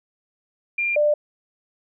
sine tone pair in turn, 2392 / 594.4 Hz, D7 / D5, +31 / +21 cents, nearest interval 2 octaves, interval 2410 cents, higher first, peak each -20 / -15 dBFS, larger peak second, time 0.78-0.96 / 0.96-1.14 s, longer neither, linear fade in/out 5 ms, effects none

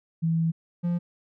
sine / triangle tone pair in turn, 163.9 / 173.65 Hz, E3 / F3, -10 / -10 cents, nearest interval minor second, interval 100 cents, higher second, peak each -21 dBFS, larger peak neither, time 0.22-0.52 / 0.83-0.99 s, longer first, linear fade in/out 20 ms, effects none

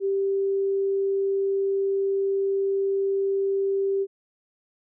sine tone, 392 Hz, G4, in tune, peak -21 dBFS, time 0-4.07 s, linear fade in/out 50 ms, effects none

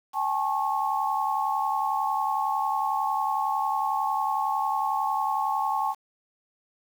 sine tone cluster, 793 / 864 / 1093 Hz, G5 / A5 / C#6, +20 / -32 / -25 cents, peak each -29 / -27 / -28 dBFS, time 0.13-5.95 s, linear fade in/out 50 ms, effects 8-bit

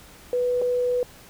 sine tone with dropouts, 493.3 Hz, B4, 2 cents flat, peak -20 dBFS, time 0.33-1.03 s, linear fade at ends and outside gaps 1 ms, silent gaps 0.616-0.62 s, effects pink hiss -48 dBFS RMS until 1.29 s

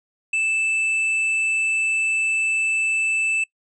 sine tone with hard clipping, 2637 Hz, E7, in tune, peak -20 dBFS, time 0.33-3.44 s, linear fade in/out 5 ms, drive 5 dB, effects noise-tail reverb RT60 0.1 s tail -23 dB re dry + resampled to 22050 Hz

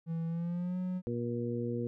triangle tone with pitch glide, 164.81 to 182.87 Hz, E3 to F#3, 0 to -20 cents, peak -30 dBFS, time 0.06-1.02 s, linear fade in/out 50 ms, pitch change +180 cents, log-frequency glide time 0.27-0.78 s
harmonic tone, 119.2 Hz, A#2, 39 cents sharp, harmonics 1 / 2 / 3 / 4, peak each -37 / -36 / -39 / -38 dBFS, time 1.07-1.87 s, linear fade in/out 0 ms
effects none

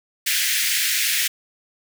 pink high-pass noise, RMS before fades -21 dBFS, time 0.26-1.28 s, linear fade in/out 10 ms, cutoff 1700 Hz, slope 48 dB/octave, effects none

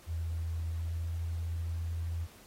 sine tone with pitch glide, 82.41 to 83.56 Hz, E2 to E2, 0 to +24 cents, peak -32 dBFS, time 0.06-2.28 s, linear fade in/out 50 ms, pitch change +24 cents, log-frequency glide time 0.68-1.11 s, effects pink hiss -57 dBFS RMS until 2.46 s + AAC 48 kbps

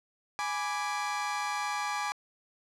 30% pulse chord, G# diminished, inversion none, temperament equal, 830.6 / 987.8 / 1174.7 Hz, G#5 / B5 / D6, 0 / 0 / 0 cents, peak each -31 / -36 / -32 dBFS, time 0.39-2.12 s, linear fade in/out 0 ms, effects low-pass 8000 Hz 12 dB/octave

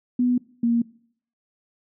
sine tone pair in turn, 246.9 / 234.4 Hz, B3 / A#3, 0 / +10 cents, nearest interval minor second, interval 90 cents, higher first, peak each -17 dBFS, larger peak neither, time 0.19-0.38 / 0.63-0.82 s, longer neither, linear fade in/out 5 ms, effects noise-tail reverb RT60 0.6 s tail -22 dB re dry

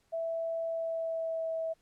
sine tone with pitch glide, 659.3 to 650.2 Hz, E5 to E5, 0 to -24 cents, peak -31 dBFS, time 0.12-1.74 s, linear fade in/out 20 ms, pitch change -24 cents, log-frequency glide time 0.66-1.52 s, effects pink hiss -72 dBFS RMS until 1.81 s + low-pass 11000 Hz 12 dB/octave

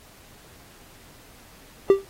triangle tone with exponential decay, 392 Hz, G4, in tune, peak -6 dBFS, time 1.9-2.05 s, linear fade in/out 1 ms, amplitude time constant 32 ms, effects pink hiss -51 dBFS RMS until 2.09 s + AAC 48 kbps

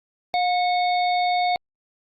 harmonic tone with a mistuned harmonic, 734 Hz, F#5, 14 cents flat, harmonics 1 / 3 / 5 / 6, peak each -19 / -29 / -33 / -35 dBFS, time 0.34-1.56 s, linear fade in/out 0 ms, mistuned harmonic 1, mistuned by -43 cents, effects Opus 48 kbps

